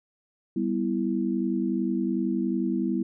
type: chord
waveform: sine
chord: E minor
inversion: first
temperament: equal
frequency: 196 / 246.9 / 329.6 Hz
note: G3 / B3 / E4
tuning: 0 / 0 / 0 cents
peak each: -28 dBFS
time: 0.56-3.03 s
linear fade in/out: 5 ms
effects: none